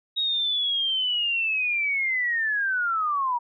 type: linear sweep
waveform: sine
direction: down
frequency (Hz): 3797 to 939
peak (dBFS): -22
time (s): 0.16-3.39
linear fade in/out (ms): 20
effects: none